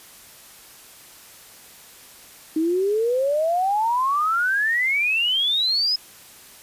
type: exponential sweep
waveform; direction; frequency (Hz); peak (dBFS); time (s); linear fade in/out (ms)
sine; up; 309.1 to 5160; -18; 2.56-5.96; 5
effects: white hiss -46 dBFS RMS until 6.62 s + resampled to 32000 Hz